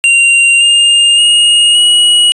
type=tone with pitch steps; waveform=square; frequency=2770 / 2815 / 2861 / 2908 Hz; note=F7 / F7 / F7 / F#7; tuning=-15 / +13 / +41 / -31 cents; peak=-5 dBFS; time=0.04-2.32 s; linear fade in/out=0 ms; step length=570 ms; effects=resampled to 22050 Hz